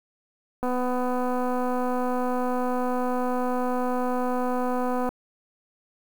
click train, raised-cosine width 1 ms, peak -15 dBFS, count 1116, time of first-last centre 0.63-5.09 s, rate 250 Hz, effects 7-bit

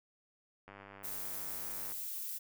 click train, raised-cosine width 0.5 ms, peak -36 dBFS, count 124, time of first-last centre 0.68-1.92 s, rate 99.2 Hz
violet noise, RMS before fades -41 dBFS, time 1.03-2.39 s, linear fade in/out 20 ms
effects none

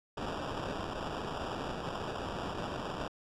violet noise with sample-and-hold, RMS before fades -38 dBFS, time 0.17-3.08 s, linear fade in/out 5 ms, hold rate 2100 Hz, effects low-pass 5000 Hz 12 dB/octave

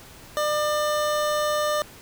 25% pulse tone, 600 Hz, D5, 37 cents sharp, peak -18 dBFS, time 0.37-1.82 s, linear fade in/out 0 ms, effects pink hiss -46 dBFS RMS until 2.01 s

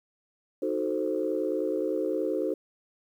sine chord, D# diminished seventh, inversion none, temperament equal, 311.1 / 370 / 440 / 523.3 Hz, D#4 / F#4 / A4 / C5, 0 / 0 / 0 / 0 cents, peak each -31 dBFS, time 0.62-2.54 s, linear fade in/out 5 ms, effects tanh soft clip ceiling -16 dBFS + 10-bit

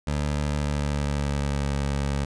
20% pulse tone with pitch glide, 73.42 to 70.02 Hz, D2 to C#2, 0 to +18 cents, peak -19 dBFS, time 0.07-2.25 s, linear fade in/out 5 ms, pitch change -82 cents, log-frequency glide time 0.54-1.72 s, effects resampled to 22050 Hz

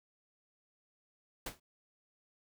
pink noise with exponential decay, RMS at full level -36 dBFS, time 1.46-1.6 s, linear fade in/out 5 ms, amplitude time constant 30 ms, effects none

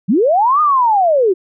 sine linear two-way sweep, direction up then down, 159.9 to 1244.5 to 347.3 Hz, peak -9 dBFS, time 0.08-1.34 s, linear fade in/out 20 ms, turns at 0.61 s, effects none

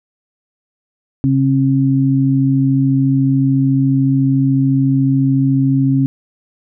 sine tone pair together, 135.8 / 269.7 Hz, C#3 / C#4, -35 / -47 cents, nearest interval octave, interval 1188 cents, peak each -13 dBFS, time 1.24-6.06 s, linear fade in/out 0 ms, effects none

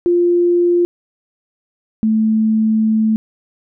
sine tone pair in turn, 349.2 / 219.1 Hz, F4 / A3, 0 / -7 cents, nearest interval minor sixth, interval 807 cents, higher first, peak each -10 / -11 dBFS, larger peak first, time 0.06-0.85 / 2.03-3.16 s, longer second, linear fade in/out 0 ms, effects none

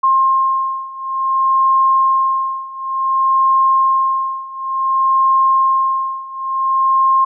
sine beating tone pair, 1063 / 1063.56 Hz, C6 / C6, +27 / +28 cents, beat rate 0.56 Hz, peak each -16 / -14 dBFS, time 0.03-7.25 s, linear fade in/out 10 ms, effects none

